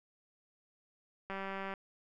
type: click train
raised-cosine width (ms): 0.5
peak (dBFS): -26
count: 86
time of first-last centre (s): 1.3-1.738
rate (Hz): 194
effects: none